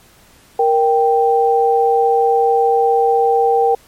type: tone pair together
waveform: sine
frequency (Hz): 467.7 / 784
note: A#4 / G5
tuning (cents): +6 / 0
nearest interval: major sixth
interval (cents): 894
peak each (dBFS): -13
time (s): 0.59-3.75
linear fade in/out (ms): 5
effects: pink hiss -48 dBFS RMS until 3.87 s + MP3 64 kbps